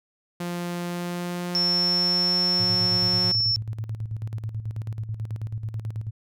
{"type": "tone with pitch glide", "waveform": "sawtooth", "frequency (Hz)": [174.61, 180.45], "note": ["F3", "F#3"], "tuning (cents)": [0, -43], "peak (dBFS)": -24, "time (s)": [0.4, 3.32], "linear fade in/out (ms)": 5, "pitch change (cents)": 57, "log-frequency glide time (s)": [0.85, 2.71]}
{"type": "tone", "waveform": "sine", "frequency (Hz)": 5400, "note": "E8", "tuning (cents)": 41, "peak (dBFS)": -20, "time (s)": [1.55, 3.56], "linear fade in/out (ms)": 0}
{"type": "tone with tremolo", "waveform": "sine", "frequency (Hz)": 109.4, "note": "A2", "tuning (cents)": -9, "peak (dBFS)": -26, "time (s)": [2.59, 6.11], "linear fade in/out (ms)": 20, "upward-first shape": "square", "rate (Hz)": 9.2, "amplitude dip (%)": 65}
{"effects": []}